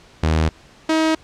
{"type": "tone pair in turn", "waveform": "sawtooth", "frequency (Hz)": [79.2, 318], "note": ["D#2", "D#4"], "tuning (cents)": [31, 38], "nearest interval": "2 octaves", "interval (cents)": 2407, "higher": "second", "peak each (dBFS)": -11, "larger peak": "neither", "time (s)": [[0.23, 0.49], [0.89, 1.15]], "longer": "neither", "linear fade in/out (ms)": 5, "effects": ["pink hiss -48 dBFS RMS until 1.23 s", "low-pass 6000 Hz 12 dB/octave"]}